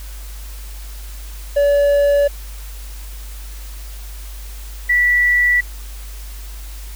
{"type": "tone pair in turn", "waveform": ["triangle", "sine"], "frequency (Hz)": [572, 1956.5], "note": ["D5", "B6"], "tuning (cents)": [-46, -17], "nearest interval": "octave + major sixth", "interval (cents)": 2129, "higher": "second", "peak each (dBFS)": [-9, -11], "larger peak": "first", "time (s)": [[1.56, 2.28], [4.89, 5.61]], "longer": "neither", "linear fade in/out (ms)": 10, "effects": ["added 50 Hz sine -29 dBFS peak until 6.95 s", "white hiss -40 dBFS RMS until 6.95 s"]}